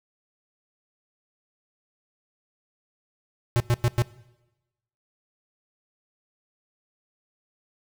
square tone bursts, 120 Hz, B2, 49 cents flat, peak -19 dBFS, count 4, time 3.56-4.021 s, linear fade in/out 0 ms, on 41 ms, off 99 ms, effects noise-tail reverb RT60 1.0 s tail -20 dB re dry

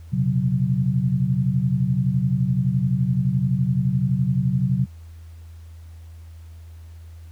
sine chord, B suspended second, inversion none, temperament equal with one note detuned, 123.47 / 135.19 / 185 Hz, B2 / C#3 / F#3, 0 / -43 / 0 cents, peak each -23 / -21 / -23 dBFS, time 0.12-4.86 s, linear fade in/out 20 ms, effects added 82 Hz sine -38 dBFS peak until 7.31 s + pink hiss -58 dBFS RMS until 7.31 s

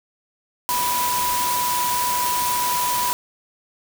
sine tone in noise, 983 Hz, B5, 8 cents flat, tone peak -21 dBFS, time 0.69-3.13 s, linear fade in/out 0 ms, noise white, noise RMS -25 dBFS, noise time 0.69-3.13 s, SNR +1 dB, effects none

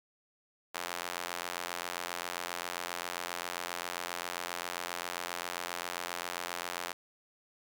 sawtooth tone with high-pass filter, 87.5 Hz, F2, 4 cents sharp, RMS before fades -39 dBFS, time 0.74-6.93 s, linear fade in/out 10 ms, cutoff 870 Hz, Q 0.73, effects none

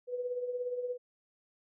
sine tone with tremolo, 493.9 Hz, B4, in tune, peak -30 dBFS, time 0.07-0.98 s, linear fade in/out 50 ms, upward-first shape triangle, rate 17 Hz, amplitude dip 65%, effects none

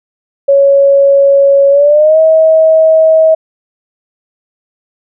sine tone with pitch glide, 556 to 638.7 Hz, C#5 to D#5, +5 to +45 cents, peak -3 dBFS, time 0.48-3.35 s, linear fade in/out 10 ms, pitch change +240 cents, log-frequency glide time 1.7-2.19 s, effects none

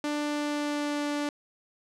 sawtooth tone with pitch glide, 295.5 to 292.1 Hz, D4 to D4, +11 to -9 cents, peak -24 dBFS, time 0.04-1.29 s, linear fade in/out 2 ms, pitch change -20 cents, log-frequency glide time 0.21-1.06 s, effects low-pass 8000 Hz 12 dB/octave

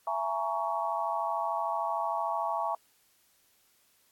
sine chord, A# half-diminished seventh, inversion second, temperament just, 671.3 / 839.1 / 932.3 / 1118.8 Hz, E5 / G#5 / A#5 / C#6, +31 / +18 / 0 / +16 cents, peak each -34 dBFS, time 0.07-2.75 s, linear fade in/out 2 ms, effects white hiss -67 dBFS RMS until 4.11 s + AAC 64 kbps

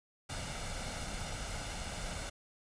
pink noise with comb filter, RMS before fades -40 dBFS, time 0.29-2.3 s, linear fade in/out 10 ms, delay 1.4 ms, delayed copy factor +0.55, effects resampled to 22050 Hz

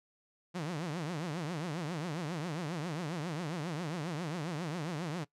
sawtooth tone with vibrato, 162.7 Hz, E3, 22 cents flat, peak -31 dBFS, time 0.54-5.25 s, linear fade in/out 20 ms, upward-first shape triangle, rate 7.4 Hz, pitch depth 260 cents each way, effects noise-tail reverb RT60 0.1 s tail -20 dB re dry + low-pass 8000 Hz 12 dB/octave

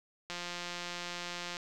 click train, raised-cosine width 0.2 ms, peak -22 dBFS, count 223, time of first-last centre 0.3-1.569 s, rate 175 Hz, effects none

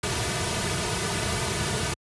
pink noise with comb filter, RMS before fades -27 dBFS, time 0.03-1.94 s, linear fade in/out 5 ms, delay 3.7 ms, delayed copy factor -0.8, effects high-pass 60 Hz 12 dB/octave + resampled to 24000 Hz

